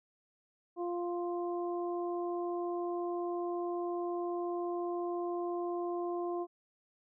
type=harmonic tone; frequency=349.2 Hz; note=F4; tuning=in tune; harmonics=1 / 2 / 3; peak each=-34 / -40 / -44 dBFS; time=0.76-6.47 s; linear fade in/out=50 ms; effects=none